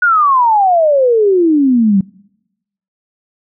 sine exponential sweep, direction down, 1480 to 187.2 Hz, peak -7 dBFS, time 0.02-2.01 s, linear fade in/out 5 ms, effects noise-tail reverb RT60 0.9 s tail -25 dB re dry

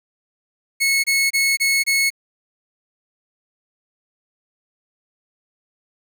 sawtooth tone bursts, 2191 Hz, C#7, 21 cents flat, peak -12 dBFS, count 5, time 0.8-2.104 s, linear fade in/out 20 ms, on 240 ms, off 26 ms, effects 9-bit

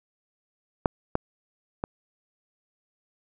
clicks, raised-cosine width 1 ms, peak -6 / -9 / -14 dBFS, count 3, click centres 0.858 / 1.154 / 1.839 s, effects none

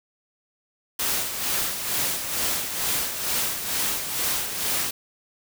white noise with tremolo, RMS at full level -24 dBFS, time 0.99-4.91 s, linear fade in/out 5 ms, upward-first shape sine, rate 2.2 Hz, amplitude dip 55%, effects none

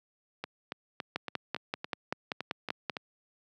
two click trains, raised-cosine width 0.3 ms, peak -19 / -15 dBFS, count 10 / 10, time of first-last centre 0.44-2.968 / 1.16-2.897 s, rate 3.56 / 5.18 Hz, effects high-pass 150 Hz 12 dB/octave

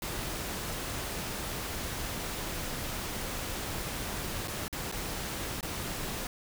pink noise with dropouts, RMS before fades -36 dBFS, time 0.02-6.27 s, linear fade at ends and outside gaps 2 ms, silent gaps 4.475-4.48 / 4.681-4.727 / 4.916-4.923 / 5.609-5.628 s, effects none

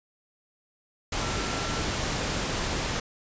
sine tone in noise, 1351 Hz, E6, 42 cents sharp, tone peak -38 dBFS, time 1.21-1.81 s, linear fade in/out 5 ms, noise pink, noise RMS -29 dBFS, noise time 1.12-3 s, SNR -12 dB, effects resampled to 16000 Hz

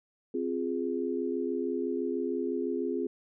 sine chord, F minor, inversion second, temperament equal, 261.6 / 349.2 / 415.3 Hz, C4 / F4 / Ab4, 0 / 0 / 0 cents, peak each -33 dBFS, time 0.34-3.07 s, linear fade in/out 5 ms, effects none

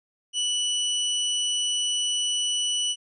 sawtooth tone, 2960 Hz, F#7, in tune, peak -20 dBFS, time 0.33-2.96 s, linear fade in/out 50 ms, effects resampled to 24000 Hz

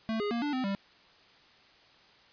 square tone with pitch steps, 222.4 / 412.6 / 234.7 / 292.6 / 257.5 / 197.2 Hz, A3 / G#4 / A#3 / D4 / C4 / G3, +19 / -11 / +12 / -6 / -28 / +11 cents, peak -30 dBFS, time 0.09-0.75 s, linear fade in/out 0 ms, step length 110 ms, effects white hiss -59 dBFS RMS until 2.32 s + resampled to 11025 Hz

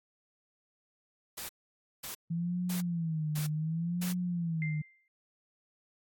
white noise bursts, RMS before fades -40 dBFS, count 5, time 1.37-4.13 s, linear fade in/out 10 ms, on 120 ms, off 540 ms
sine tone with vibrato, 164.81 Hz, E3, in tune, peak -30 dBFS, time 2.3-4.82 s, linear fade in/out 10 ms, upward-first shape sine, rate 0.68 Hz, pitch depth 150 cents each way
sine tone with exponential decay, 2092 Hz, C7, 1 cent flat, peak -34 dBFS, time 4.62-5.08 s, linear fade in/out 1 ms, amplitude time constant 98 ms
effects AAC 64 kbps

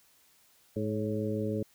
harmonic tone with a mistuned harmonic, 106.4 Hz, G#2, 42 cents sharp, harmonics 1 / 2 / 3 / 4 / 5, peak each -35 / -34 / -37 / -35 / -38 dBFS, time 0.76-1.63 s, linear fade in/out 5 ms, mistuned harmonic 5, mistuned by +50 cents, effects white hiss -64 dBFS RMS until 1.74 s

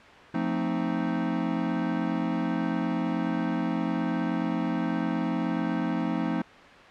square chord, F dominant seventh, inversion none, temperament equal with one note detuned, 174.61 / 222.4 / 261.6 / 311.1 Hz, F3 / A3 / C4 / Eb4, 0 / +19 / 0 / 0 cents, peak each -32 dBFS, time 0.34-6.42 s, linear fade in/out 5 ms, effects white hiss -47 dBFS RMS until 6.9 s + low-pass 2000 Hz 12 dB/octave

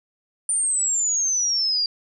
sine exponential sweep, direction down, 9200 to 4732 Hz, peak -19 dBFS, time 0.49-1.86 s, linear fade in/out 2 ms, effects none

